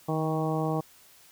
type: harmonic tone with a mistuned harmonic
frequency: 158 Hz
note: D#3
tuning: 27 cents sharp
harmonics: 1 / 2 / 3 / 4 / 5 / 6 / 7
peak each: -29 / -32 / -33 / -35 / -34 / -41 / -38 dBFS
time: 0.08-0.81 s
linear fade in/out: 10 ms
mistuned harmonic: 1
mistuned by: -17 cents
effects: white hiss -56 dBFS RMS until 1.31 s